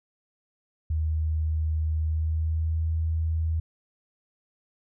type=tone with pitch glide; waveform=sine; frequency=78.5 to 80.52 Hz; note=D#2 to E2; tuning=+16 to -40 cents; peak=-23 dBFS; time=0.9-3.6 s; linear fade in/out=5 ms; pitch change=+44 cents; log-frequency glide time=1.98-2.85 s; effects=none